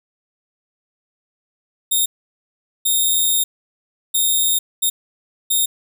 5% pulse tone bursts at uneven times, 3682 Hz, A#7, 22 cents flat, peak -7 dBFS, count 5, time 1.91-2.06 / 2.85-3.44 / 4.14-4.59 / 4.82-4.9 / 5.5-5.66 s, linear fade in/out 10 ms, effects none

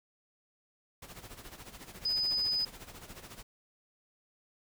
pink noise with tremolo, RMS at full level -46 dBFS, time 1.02-3.43 s, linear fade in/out 5 ms, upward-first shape sine, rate 14 Hz, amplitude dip 70%
sine tone, 5000 Hz, D#8, 8 cents sharp, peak -28 dBFS, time 2.05-2.65 s, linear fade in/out 5 ms
effects none

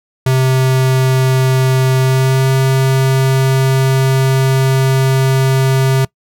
square tone with pitch glide, 130.8 to 132.93 Hz, C3 to C3, 0 to +28 cents, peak -10 dBFS, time 0.26-6.05 s, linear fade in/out 5 ms, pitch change +28 cents, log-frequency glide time 2-2.5 s, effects noise-tail reverb RT60 0.1 s tail -22 dB re dry

